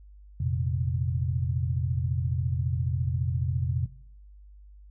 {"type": "chord", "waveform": "sine", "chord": "F suspended fourth", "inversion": "none", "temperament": "just", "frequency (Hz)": [87.31, 116.41, 130.96], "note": ["F2", "Bb2", "C3"], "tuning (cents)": [0, -2, 2], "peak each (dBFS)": [-28, -32, -28], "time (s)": [0.4, 3.86], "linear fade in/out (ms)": 5, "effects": ["noise-tail reverb RT60 0.6 s tail -17 dB re dry", "added 50 Hz sine -47 dBFS peak until 4.9 s"]}